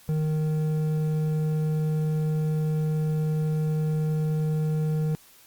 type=tone with hard clipping; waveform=triangle; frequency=154.9 Hz; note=D#3; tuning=7 cents flat; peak=-24 dBFS; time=0.09-5.15 s; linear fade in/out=0 ms; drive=10 dB; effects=white hiss -54 dBFS RMS until 5.46 s + Opus 48 kbps